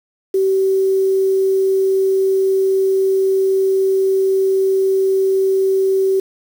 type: tone with quantisation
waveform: sine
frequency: 384.1 Hz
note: G4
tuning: 35 cents flat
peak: -12 dBFS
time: 0.34-6.2 s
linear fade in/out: 5 ms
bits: 6
effects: none